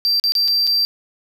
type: tone with dropouts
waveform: triangle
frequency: 4699 Hz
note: D8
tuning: in tune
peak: -13 dBFS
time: 0.05-0.85 s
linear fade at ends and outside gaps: 0 ms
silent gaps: 0.198-0.239 / 0.321-0.352 / 0.478-0.482 / 0.669-0.674 s
effects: none